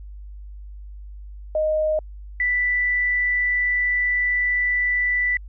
sine tone pair in turn, 620 / 1976.9 Hz, D#5 / B6, -6 / +1 cents, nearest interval octave + minor sixth, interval 2007 cents, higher second, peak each -18 / -18 dBFS, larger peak neither, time 1.55-1.99 / 2.4-5.37 s, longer second, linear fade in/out 2 ms, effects added 50 Hz sine -35 dBFS peak until 5.48 s

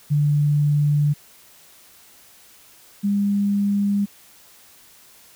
sine tone pair in turn, 146.83 / 201.8 Hz, D3 / G#3, 0 / -49 cents, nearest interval tritone, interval 551 cents, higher second, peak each -15 / -17 dBFS, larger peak first, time 0.1-1.14 / 3.03-4.06 s, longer first, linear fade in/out 20 ms, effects white hiss -50 dBFS RMS until 5.35 s

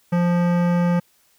sine tone with hard clipping, 174.61 Hz, F3, in tune, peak -18 dBFS, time 0.12-1 s, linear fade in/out 10 ms, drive 17 dB, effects white hiss -60 dBFS RMS until 1.38 s

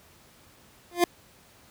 25% pulse tone with exponential growth, 349.2 Hz, F4, in tune, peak -11 dBFS, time 0.91-1.04 s, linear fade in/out 2 ms, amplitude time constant 28 ms, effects pink hiss -56 dBFS RMS until 1.7 s + high-pass 60 Hz 12 dB/octave

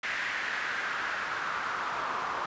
pink noise with band-pass filter sweep, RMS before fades -33 dBFS, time 0.03-2.46 s, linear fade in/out 5 ms, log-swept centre 1900 to 1100 Hz, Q 3, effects resampled to 16000 Hz

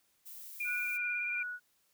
violet noise, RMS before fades -48 dBFS, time 0.25-0.98 s, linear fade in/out 20 ms
sine tone with vibrato, 2400 Hz, D7, 37 cents sharp, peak -33 dBFS, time 0.6-1.43 s, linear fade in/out 5 ms, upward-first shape sine, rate 18 Hz, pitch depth 25 cents each way
sine tone with tremolo, 1466 Hz, F#6, 16 cents flat, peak -36 dBFS, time 0.64-1.6 s, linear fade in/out 50 ms, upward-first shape sine, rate 2.8 Hz, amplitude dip 45%
effects white hiss -73 dBFS RMS until 1.93 s

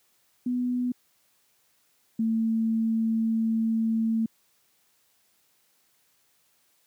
sine tone pair in turn, 247.5 / 224.4 Hz, B3 / A3, +4 / +34 cents, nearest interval major second, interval 170 cents, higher first, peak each -24 / -22 dBFS, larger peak second, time 0.46-0.92 / 2.19-4.26 s, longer second, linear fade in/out 5 ms, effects white hiss -67 dBFS RMS until 6.86 s + high-pass 80 Hz 12 dB/octave

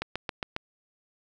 click train, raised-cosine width 0.3 ms, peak -14 dBFS, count 5, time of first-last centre 0.02-0.564 s, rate 7.35 Hz, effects none

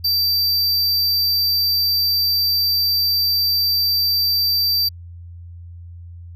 square tone, 4668 Hz, D8, 11 cents flat, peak -16 dBFS, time 0.04-4.89 s, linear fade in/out 10 ms, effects added 86 Hz sine -34 dBFS peak until 6.35 s

